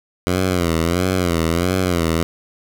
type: tone with vibrato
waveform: 10% pulse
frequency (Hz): 87.31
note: F2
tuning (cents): 0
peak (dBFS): -8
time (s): 0.27-2.23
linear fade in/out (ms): 0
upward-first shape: sine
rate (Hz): 1.5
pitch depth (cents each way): 120
effects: none